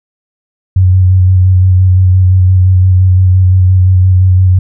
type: tone with vibrato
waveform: sine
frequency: 92.5 Hz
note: F#2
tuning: in tune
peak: -3 dBFS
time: 0.76-4.59 s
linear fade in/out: 5 ms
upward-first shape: square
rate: 5.8 Hz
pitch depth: 19 cents each way
effects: none